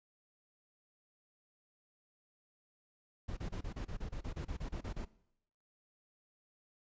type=noise bursts; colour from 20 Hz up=brown; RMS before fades=-40 dBFS; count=15; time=3.28-5.051 s; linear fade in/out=10 ms; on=91 ms; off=29 ms; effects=noise-tail reverb RT60 0.8 s tail -20 dB re dry + resampled to 16000 Hz